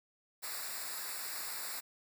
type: noise with comb filter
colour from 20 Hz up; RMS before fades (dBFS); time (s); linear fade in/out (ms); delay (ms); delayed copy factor
white; -41; 0.42-1.81; 20; 0.32; -0.85
effects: none